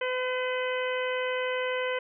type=harmonic tone; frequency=507 Hz; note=B4; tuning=45 cents sharp; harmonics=1 / 2 / 3 / 4 / 5 / 6; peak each=-29 / -36 / -36 / -36 / -39 / -40 dBFS; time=0.01-1.99 s; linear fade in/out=5 ms; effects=none